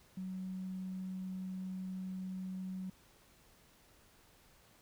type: tone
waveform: triangle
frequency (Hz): 186.9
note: F#3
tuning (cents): +18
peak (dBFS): -35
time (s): 0.17-2.9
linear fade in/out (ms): 5
effects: tanh soft clip ceiling -37 dBFS + pink hiss -65 dBFS RMS until 4.81 s